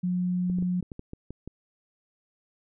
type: tone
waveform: sine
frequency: 180 Hz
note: F#3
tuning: 47 cents flat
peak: -24 dBFS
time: 0.03-0.81 s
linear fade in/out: 10 ms
type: clicks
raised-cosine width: 3 ms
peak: -25 dBFS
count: 9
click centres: 0.499 / 0.586 / 0.625 / 0.827 / 0.918 / 0.994 / 1.134 / 1.306 / 1.476 s
effects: none